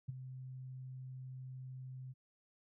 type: tone with ADSR envelope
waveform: sine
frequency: 129.5 Hz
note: C3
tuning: 17 cents flat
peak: -35 dBFS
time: 0.08-2.14 s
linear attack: 13 ms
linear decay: 16 ms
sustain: -10 dB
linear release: 30 ms
effects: none